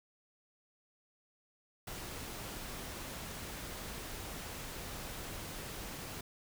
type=noise; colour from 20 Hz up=pink; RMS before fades=-44 dBFS; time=1.87-6.21 s; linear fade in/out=5 ms; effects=none